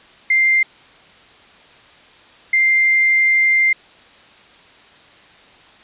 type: tone bursts at uneven times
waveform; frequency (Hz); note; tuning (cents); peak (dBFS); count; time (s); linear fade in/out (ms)
sine; 2096; C7; +2; -11; 2; 0.3-0.63 / 2.53-3.73; 5
effects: white hiss -46 dBFS RMS until 5.83 s + resampled to 8000 Hz